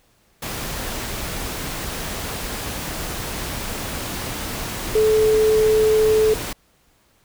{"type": "tone in noise", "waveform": "sine", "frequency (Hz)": 433.8, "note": "A4", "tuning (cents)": -25, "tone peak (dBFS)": -13, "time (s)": [4.95, 6.34], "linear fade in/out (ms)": 5, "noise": "pink", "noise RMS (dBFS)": -28, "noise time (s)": [0.42, 6.53], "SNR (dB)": 12, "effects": ["pink hiss -60 dBFS RMS until 7.24 s"]}